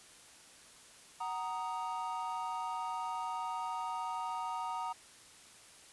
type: chord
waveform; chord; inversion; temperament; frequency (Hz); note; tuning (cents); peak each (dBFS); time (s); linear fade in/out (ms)
triangle; D# minor; first; just; 746.7 / 933.4 / 1244.5; F#5 / A#5 / D#6; +16 / +2 / 0; -40 / -36 / -40; 1.2-4.93; 10
effects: white hiss -57 dBFS RMS until 5.92 s + resampled to 24000 Hz